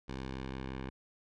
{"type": "tone with low-pass filter sweep", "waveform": "10% pulse", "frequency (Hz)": 65.7, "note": "C2", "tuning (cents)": 8, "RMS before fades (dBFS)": -41, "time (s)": [0.08, 0.9], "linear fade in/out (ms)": 10, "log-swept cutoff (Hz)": [4800, 2700], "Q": 1, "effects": []}